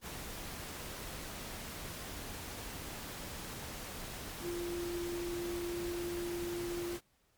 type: tone in noise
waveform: sine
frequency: 347.1 Hz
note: F4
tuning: 11 cents flat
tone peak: -36 dBFS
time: 4.41-6.99 s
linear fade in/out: 50 ms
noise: pink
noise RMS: -44 dBFS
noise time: 0.01-7.01 s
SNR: +5 dB
effects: pink hiss -73 dBFS RMS until 7.37 s + MP3 96 kbps